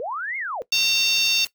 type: linear two-way sweep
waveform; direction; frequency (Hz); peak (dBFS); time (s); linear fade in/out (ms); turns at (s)
sine; up then down; 437.9 to 2202 to 441.9; -26; 0-0.62; 0; 0.37
type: harmonic tone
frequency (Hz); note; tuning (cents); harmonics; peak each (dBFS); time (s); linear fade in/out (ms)
910; A#5; -42; 3 / 4 / 5 / 6 / 7; -21 / -23 / -25 / -27 / -28; 0.72-1.45; 5
type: noise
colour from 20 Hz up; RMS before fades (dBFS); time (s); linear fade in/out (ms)
white; -36; 0.72-1.47; 0
effects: noise-tail reverb RT60 0.1 s tail -18 dB re dry